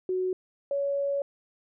sine tone pair in turn, 370 / 561.3 Hz, F#4 / C#5, 0 / +22 cents, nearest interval perfect fifth, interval 722 cents, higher second, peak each -25 / -25 dBFS, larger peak neither, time 0.09-0.33 / 0.71-1.22 s, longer second, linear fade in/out 2 ms, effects none

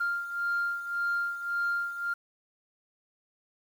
sine beating tone pair, 1396.9 / 1398.7 Hz, F6 / F6, 0 / +2 cents, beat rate 1.8 Hz, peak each -28 / -33 dBFS, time 0-2.14 s, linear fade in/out 10 ms, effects tanh soft clip ceiling -23 dBFS + 9-bit

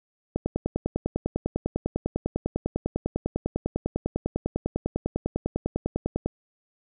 click train, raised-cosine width 2 ms, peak -13 dBFS, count 60, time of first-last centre 0.36-6.26 s, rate 10 Hz, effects none

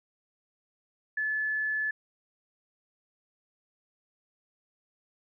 sine tone, 1728 Hz, A6, 32 cents flat, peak -27 dBFS, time 1.17-1.91 s, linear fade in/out 5 ms, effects none

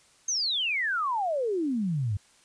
sine exponential sweep, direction down, 6480 to 94.7 Hz, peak -25 dBFS, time 0.28-2.17 s, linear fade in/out 5 ms, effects white hiss -60 dBFS RMS until 2.44 s + resampled to 22050 Hz

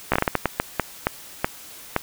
slowing click train, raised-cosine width 0.5 ms, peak -3 dBFS, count 13, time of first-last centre 0.12-1.964 s, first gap 15 ms, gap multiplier 1.38, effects white hiss -42 dBFS RMS until 2.02 s

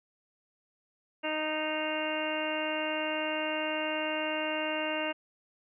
harmonic tone, 309.5 Hz, D#4, 9 cents flat, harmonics 1 / 2 / 3 / 4 / 5 / 6 / 7 / 8 / 9, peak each -37 / -34 / -39 / -43 / -40 / -44 / -41 / -45 / -36 dBFS, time 1.23-5.13 s, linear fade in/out 20 ms, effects none

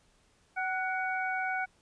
sine tone cluster, 753 / 1476 / 2248 Hz, F#5 / F#6 / C#7, +30 / -5 / +24 cents, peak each -33 / -33 / -37 dBFS, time 0.56-1.66 s, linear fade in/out 20 ms, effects pink hiss -67 dBFS RMS until 1.81 s + resampled to 22050 Hz

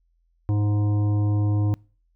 harmonic tone, 103.83 Hz, G#2, in tune, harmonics 1 / 3 / 5 / 7 / 9 / 10, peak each -19 / -29 / -41 / -42 / -45 / -48 dBFS, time 0.49-1.74 s, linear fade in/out 0 ms, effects noise-tail reverb RT60 0.4 s tail -26 dB re dry + added 42 Hz sine -63 dBFS peak until 2.15 s

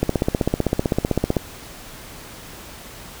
click train, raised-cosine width 2 ms, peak -4 dBFS, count 22, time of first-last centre 0.03-1.368 s, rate 15.7 Hz, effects pink hiss -39 dBFS RMS until 3.2 s

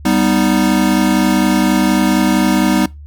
square chord, G augmented, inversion none, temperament equal, 196 / 246.9 / 311.1 Hz, G3 / B3 / D#4, 0 / 0 / 0 cents, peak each -16 dBFS, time 0.05-2.86 s, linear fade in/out 5 ms, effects noise-tail reverb RT60 0.2 s tail -22 dB re dry + added 73 Hz sine -31 dBFS peak until 3.06 s

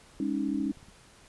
sine chord, Ab suspended fourth, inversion none, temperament equal with one note detuned, 204.8 / 277.2 / 311.1 Hz, Ab3 / Db4 / Eb4, -24 / 0 / 0 cents, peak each -33 / -30 / -32 dBFS, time 0.2-0.72 s, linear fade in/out 2 ms
click train, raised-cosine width 5 ms, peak -40 dBFS, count 8, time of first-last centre 0.49-0.885 s, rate 17.7 Hz
effects pink hiss -56 dBFS RMS until 1.28 s + resampled to 24000 Hz

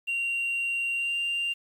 sine tone with pitch glide, 2761 to 2785 Hz, F7 to F7, -20 to -5 cents, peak -24 dBFS, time 0.07-1.54 s, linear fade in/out 20 ms, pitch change +15 cents, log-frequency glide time 0.96-1.16 s, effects tanh soft clip ceiling -24 dBFS + 9-bit

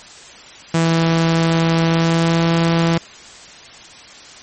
sawtooth tone with pitch glide, 164.81 to 166.63 Hz, E3 to E3, 0 to +19 cents, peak -9 dBFS, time 0.74-2.98 s, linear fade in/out 5 ms, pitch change +19 cents, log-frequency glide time 1.86-2.43 s, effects white hiss -39 dBFS RMS until 4.42 s + MP3 32 kbps

